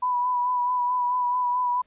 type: tone with vibrato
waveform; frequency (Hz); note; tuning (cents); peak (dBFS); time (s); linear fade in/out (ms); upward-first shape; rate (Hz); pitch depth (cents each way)
sine; 987.8; B5; 0; -21; 0.02-1.82; 10; sine; 4.6; 26
effects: pink hiss -66 dBFS RMS until 1.86 s + resampled to 8000 Hz